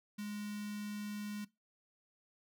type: tone with notch filter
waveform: square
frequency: 207.7 Hz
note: G#3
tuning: in tune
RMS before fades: -42 dBFS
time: 0.18-1.45 s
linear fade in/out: 10 ms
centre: 660 Hz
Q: 0.5
effects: noise-tail reverb RT60 0.2 s tail -19 dB re dry